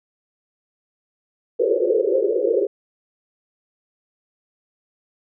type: band-pass noise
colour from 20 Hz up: pink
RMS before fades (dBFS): -19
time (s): 1.59-2.67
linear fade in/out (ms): 10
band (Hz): 360 to 540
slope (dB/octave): 96
effects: none